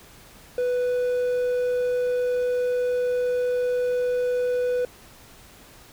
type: tone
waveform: triangle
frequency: 494.8 Hz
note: B4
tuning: 3 cents sharp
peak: -19 dBFS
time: 0.58-4.85 s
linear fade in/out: 2 ms
effects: pink hiss -49 dBFS RMS until 5.92 s